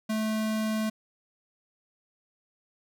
square tone, 217.7 Hz, A3, 18 cents flat, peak -27 dBFS, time 0.09-0.9 s, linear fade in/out 10 ms, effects none

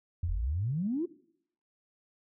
sine tone with exponential decay, 85 Hz, F2, 46 cents flat, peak -26 dBFS, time 0.23-0.63 s, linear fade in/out 5 ms, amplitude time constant 85 ms
sine exponential sweep, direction up, 38.06 to 368.4 Hz, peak -28 dBFS, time 0.28-1.06 s, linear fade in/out 10 ms
effects noise-tail reverb RT60 0.7 s tail -20 dB re dry + tanh soft clip ceiling -20 dBFS

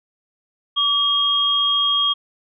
sine tone pair together, 1150 / 3253 Hz, D6 / G#7, -37 / -37 cents, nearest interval octave + tritone, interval 1800 cents, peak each -23 / -16 dBFS, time 0.76-2.14 s, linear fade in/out 20 ms, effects none

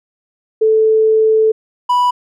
sine / triangle tone pair in turn, 438.6 / 984.6 Hz, A4 / B5, -6 / -6 cents, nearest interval octave + major second, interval 1400 cents, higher second, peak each -8 dBFS, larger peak neither, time 0.61-1.52 / 1.89-2.11 s, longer first, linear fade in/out 10 ms, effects none

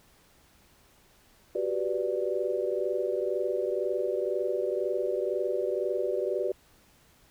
sine chord, G major seventh, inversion third, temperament equal, 370 / 392 / 493.9 / 587.3 Hz, F#4 / G4 / B4 / D5, 0 / 0 / 0 / 0 cents, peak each -32 dBFS, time 1.55-6.52 s, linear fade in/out 5 ms, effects pink hiss -61 dBFS RMS until 7.3 s

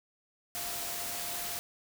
sine tone in noise, 698.5 Hz, F5, in tune, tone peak -46 dBFS, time 0.55-1.59 s, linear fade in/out 0 ms, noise white, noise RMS -37 dBFS, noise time 0.55-1.59 s, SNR -12 dB, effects none

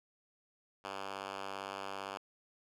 5% pulse tone with band-pass filter, 97.7 Hz, G2, 5 cents flat, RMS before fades -43 dBFS, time 0.84-2.18 s, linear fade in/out 10 ms, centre 1600 Hz, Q 0.52, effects none

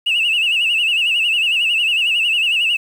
sine tone with vibrato, 2750 Hz, F7, 27 cents flat, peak -12 dBFS, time 0.06-2.77 s, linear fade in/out 10 ms, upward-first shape sine, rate 11 Hz, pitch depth 110 cents each way, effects tanh soft clip ceiling -11 dBFS + 7-bit

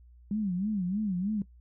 sine tone with vibrato, 196 Hz, G3, in tune, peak -27 dBFS, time 0.31-1.42 s, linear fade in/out 2 ms, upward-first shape sine, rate 3.2 Hz, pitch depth 180 cents each way, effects noise-tail reverb RT60 0.1 s tail -18 dB re dry + added 60 Hz sine -52 dBFS peak until 1.6 s

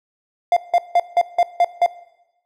triangle tone bursts, 698.5 Hz, F5, in tune, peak -9 dBFS, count 7, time 0.52-1.862 s, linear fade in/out 2 ms, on 46 ms, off 170 ms, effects noise-tail reverb RT60 0.9 s tail -17 dB re dry

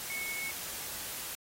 sine tone in noise, 2200 Hz, C#7, 14 cents flat, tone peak -36 dBFS, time 0.1-0.51 s, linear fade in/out 0 ms, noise white, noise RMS -40 dBFS, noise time 0-1.35 s, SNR +1 dB, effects AAC 48 kbps

